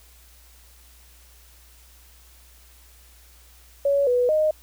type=tone with pitch steps; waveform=sine; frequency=562 / 492.2 / 618 Hz; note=C#5 / B4 / D#5; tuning=+24 / -6 / -12 cents; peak=-17 dBFS; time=3.85-4.51 s; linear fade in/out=5 ms; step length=220 ms; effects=added 60 Hz sine -51 dBFS peak until 4.62 s + white hiss -54 dBFS RMS until 4.62 s